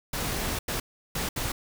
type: noise bursts at uneven times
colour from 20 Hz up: pink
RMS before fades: -30 dBFS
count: 4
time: 0.13-0.59 / 0.68-0.8 / 1.15-1.29 / 1.36-1.52 s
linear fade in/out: 5 ms
effects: none